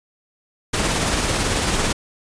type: noise with tremolo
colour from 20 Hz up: pink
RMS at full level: -19 dBFS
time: 0.73-1.93 s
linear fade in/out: 10 ms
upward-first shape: sine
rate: 18 Hz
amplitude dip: 30%
effects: resampled to 22050 Hz